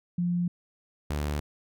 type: tone pair in turn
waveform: sine / sawtooth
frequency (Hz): 175.3 / 73.7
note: F3 / D2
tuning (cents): +7 / +7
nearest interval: octave + minor third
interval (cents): 1500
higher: first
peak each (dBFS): -24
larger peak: neither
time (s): 0.18-0.48 / 1.1-1.4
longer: neither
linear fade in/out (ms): 5
effects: none